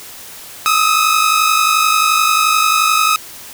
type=tone pair together; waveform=sawtooth; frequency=1244.5 / 1295.9 Hz; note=D#6 / E6; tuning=0 / -30 cents; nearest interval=minor second; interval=70 cents; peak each=-10 dBFS; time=0.66-3.16 s; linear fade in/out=0 ms; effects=white hiss -34 dBFS RMS until 3.53 s